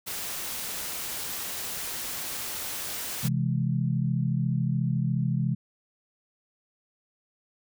white noise, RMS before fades -34 dBFS, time 0.06-3.29 s, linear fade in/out 20 ms
sine chord, C augmented, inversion none, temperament equal, 130.81 / 164.81 / 207.7 Hz, C3 / E3 / G#3, 0 / 0 / 0 cents, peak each -26 / -28 / -31 dBFS, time 3.23-5.55 s, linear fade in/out 10 ms
effects none

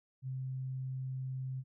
sine tone, 130.81 Hz, C3, in tune, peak -36 dBFS, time 0.22-1.64 s, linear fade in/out 50 ms, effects none

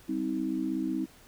sine chord, C minor, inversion second, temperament equal with one note detuned, 196 / 261.6 / 318 Hz, G3 / C4 / Eb4, 0 / 0 / +38 cents, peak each -36 / -32 / -31 dBFS, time 0.08-1.06 s, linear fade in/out 20 ms, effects pink hiss -56 dBFS RMS until 1.27 s

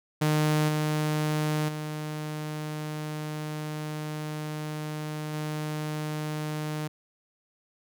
sawtooth tone with level steps, 152.7 Hz, D#3, 32 cents flat, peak -18 / -21 / -28 / -26 dBFS, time 0.21-6.88 s, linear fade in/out 10 ms, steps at 0.68 / 1.68 / 5.33 s, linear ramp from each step 10 ms, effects none

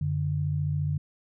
sine tone pair together, 92.44 / 146.83 Hz, F#2 / D3, -1 / 0 cents, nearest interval minor sixth, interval 801 cents, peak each -30 / -26 dBFS, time 0.01-0.98 s, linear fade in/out 5 ms, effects none

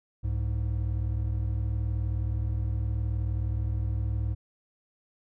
triangle tone pair together, 65.2 / 104.37 Hz, C2 / G#2, -5 / +9 cents, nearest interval minor sixth, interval 814 cents, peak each -27 / -27 dBFS, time 0.23-4.35 s, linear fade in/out 20 ms, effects none

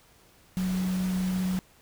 sine tone in noise, 185 Hz, F#3, in tune, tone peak -25 dBFS, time 0.57-1.59 s, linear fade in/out 0 ms, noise pink, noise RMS -40 dBFS, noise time 0.57-1.59 s, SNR +12 dB, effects pink hiss -59 dBFS RMS until 1.81 s

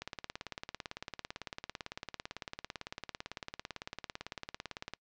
click train, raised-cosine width 0.2 ms, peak -22 dBFS, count 89, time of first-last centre 0.02-4.936 s, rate 17.9 Hz, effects noise-tail reverb RT60 0.1 s tail -26 dB re dry + low-pass 6000 Hz 12 dB/octave

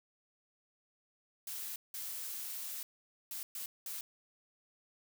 blue noise bursts at uneven times, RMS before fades -42 dBFS, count 5, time 1.47-1.76 / 1.94-2.83 / 3.31-3.43 / 3.55-3.66 / 3.86-4.01 s, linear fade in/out 2 ms, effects none

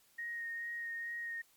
sine tone with vibrato, 1864.7 Hz, A#6, in tune, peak -38 dBFS, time 0.18-1.42 s, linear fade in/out 10 ms, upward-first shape sine, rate 2.3 Hz, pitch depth 14 cents each way, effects white hiss -68 dBFS RMS until 1.56 s + MP3 96 kbps

